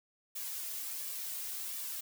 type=noise with flanger; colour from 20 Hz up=blue; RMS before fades=-40 dBFS; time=0.35-2.01 s; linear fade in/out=10 ms; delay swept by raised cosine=1.7 to 2.9 ms; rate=1.4 Hz; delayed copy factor=+0.5; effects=none